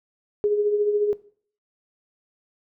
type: tone with tremolo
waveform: sine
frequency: 415.3 Hz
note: G#4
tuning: in tune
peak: -16 dBFS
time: 0.44-1.13 s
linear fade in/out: 0 ms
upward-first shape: triangle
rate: 14 Hz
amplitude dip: 55%
effects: noise-tail reverb RT60 0.5 s tail -18 dB re dry